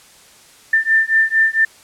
sine beating tone pair, 1784 / 1788.4 Hz, A6 / A6, +23 / +28 cents, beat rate 4.4 Hz, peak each -15 dBFS, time 0.73-1.65 s, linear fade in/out 5 ms, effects white hiss -46 dBFS RMS until 1.83 s + low-pass 10000 Hz 12 dB/octave

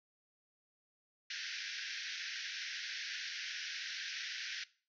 pink band-pass noise, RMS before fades -43 dBFS, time 1.3-4.64 s, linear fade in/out 5 ms, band 1500 to 6000 Hz, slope 96 dB/octave, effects noise-tail reverb RT60 0.4 s tail -19 dB re dry

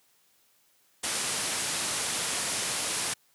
white low-pass noise, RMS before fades -31 dBFS, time 1.03-3.14 s, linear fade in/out 10 ms, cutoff 11000 Hz, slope 96 dB/octave, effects white hiss -66 dBFS RMS until 3.34 s + high-pass 100 Hz 12 dB/octave

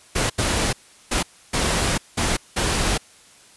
pink noise bursts at uneven times, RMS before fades -21 dBFS, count 6, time 0.15-0.3 / 0.38-0.73 / 1.11-1.23 / 1.53-1.98 / 2.17-2.37 / 2.56-2.98 s, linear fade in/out 10 ms, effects white hiss -50 dBFS RMS until 3.56 s + resampled to 24000 Hz

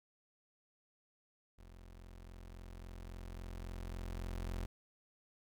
30% pulse tone with level ramp, 43.63 Hz, F1, 1 cent flat, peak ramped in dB -52 to -35 dBFS, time 1.58-4.66 s, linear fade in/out 10 ms, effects none

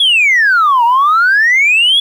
sine exponential two-way sweep, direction down then up, 3437 to 916 to 3437 Hz, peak -5 dBFS, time 0-2 s, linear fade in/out 5 ms, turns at 0.84 s, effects tanh soft clip ceiling -4 dBFS + 7-bit

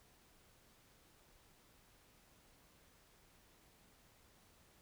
silence, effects pink hiss -68 dBFS RMS until 4.81 s

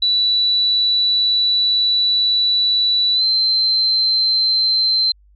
sine tone with pitch glide, 3951 to 4107 Hz, B7 to C8, 0 to -33 cents, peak -13 dBFS, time 0.02-5.12 s, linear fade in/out 5 ms, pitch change +67 cents, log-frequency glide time 3.14-3.23 s, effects added 50 Hz sine -48 dBFS peak until 5.35 s

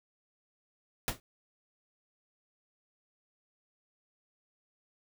pink noise with exponential decay, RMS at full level -27 dBFS, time 1.08-1.2 s, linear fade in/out 0 ms, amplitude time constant 25 ms, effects none

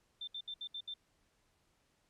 sine tone bursts, 3566 Hz, A7, 22 cents sharp, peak -40 dBFS, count 6, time 0.21-0.94 s, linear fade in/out 5 ms, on 65 ms, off 68 ms, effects pink hiss -75 dBFS RMS until 2.09 s + low-pass 10000 Hz 12 dB/octave

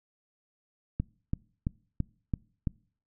click train, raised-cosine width 5 ms, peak -16 dBFS, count 6, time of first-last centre 1-2.672 s, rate 2.99 Hz, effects noise-tail reverb RT60 0.5 s tail -25 dB re dry

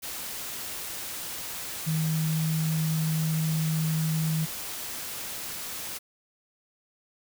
sine tone in noise, 158.4 Hz, D#3, 31 cents sharp, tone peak -24 dBFS, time 1.86-4.46 s, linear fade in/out 20 ms, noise white, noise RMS -36 dBFS, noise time 0.02-5.99 s, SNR +9 dB, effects none

